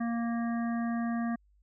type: harmonic tone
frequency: 233.1 Hz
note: A#3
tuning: in tune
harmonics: 1 / 3 / 5 / 7 / 8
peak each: -29 / -39 / -43 / -46 / -47 dBFS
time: 0-1.36 s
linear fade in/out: 10 ms
effects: added 50 Hz sine -62 dBFS peak until 1.62 s